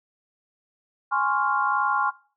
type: chord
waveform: sine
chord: Db major seventh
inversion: second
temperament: equal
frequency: 830.6 / 1046.5 / 1108.7 / 1396.9 Hz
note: Ab5 / C6 / Db6 / F6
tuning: 0 / 0 / 0 / 0 cents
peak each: -26 dBFS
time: 1.11-2.11 s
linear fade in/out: 20 ms
effects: noise-tail reverb RT60 0.4 s tail -20 dB re dry